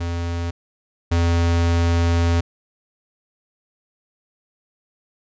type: tone pair in turn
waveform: square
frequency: 85.4 / 84.99 Hz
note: F2 / F2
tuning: -38 / -47 cents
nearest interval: unison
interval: 9 cents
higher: first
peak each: -23 / -16 dBFS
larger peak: second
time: 0-0.51 / 1.11-2.41 s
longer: second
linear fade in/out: 10 ms
effects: resampled to 16000 Hz